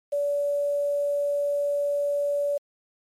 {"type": "tone with quantisation", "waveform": "sine", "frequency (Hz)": 575, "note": "D5", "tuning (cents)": -37, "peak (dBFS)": -22, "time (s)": [0.12, 2.58], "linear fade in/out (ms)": 10, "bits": 8, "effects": ["MP3 64 kbps"]}